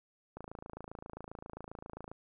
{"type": "click train", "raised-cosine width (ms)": 1, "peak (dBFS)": -30, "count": 49, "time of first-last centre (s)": [0.37, 2.115], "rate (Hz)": 27.5, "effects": []}